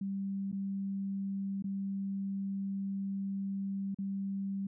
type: tone with dropouts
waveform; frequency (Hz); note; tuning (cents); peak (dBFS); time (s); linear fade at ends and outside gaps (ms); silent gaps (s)
sine; 196; G3; 0; -33; 0.01-4.67; 5; 0.517-0.526 / 1.624-1.641 / 3.946-3.986
effects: none